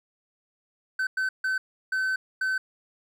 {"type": "tone bursts at uneven times", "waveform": "triangle", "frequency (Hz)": 1528, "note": "G6", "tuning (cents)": -45, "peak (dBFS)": -22, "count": 5, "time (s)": [[0.99, 1.07], [1.17, 1.29], [1.44, 1.58], [1.92, 2.16], [2.41, 2.58]], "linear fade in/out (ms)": 5, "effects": []}